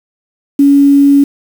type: tone with quantisation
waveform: sine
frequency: 281.2 Hz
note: C#4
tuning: 25 cents sharp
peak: -3 dBFS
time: 0.59-1.24 s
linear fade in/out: 5 ms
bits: 5
effects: none